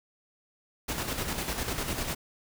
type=noise with tremolo; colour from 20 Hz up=pink; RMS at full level=-31 dBFS; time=0.88-2.15 s; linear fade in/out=10 ms; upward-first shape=square; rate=10 Hz; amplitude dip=45%; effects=none